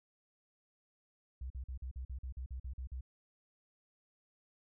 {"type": "tone bursts", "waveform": "sine", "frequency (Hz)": 63.8, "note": "C2", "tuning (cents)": -43, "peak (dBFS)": -39, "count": 12, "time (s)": [1.41, 3.009], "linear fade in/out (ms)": 5, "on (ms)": 92, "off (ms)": 45, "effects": []}